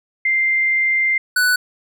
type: tone pair in turn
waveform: sine / square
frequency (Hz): 2093 / 1487.3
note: C7 / F#6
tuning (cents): 0 / +9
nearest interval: tritone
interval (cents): 591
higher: first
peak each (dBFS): -14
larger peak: neither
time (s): 0.25-1.18 / 1.36-1.56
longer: first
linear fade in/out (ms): 5
effects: none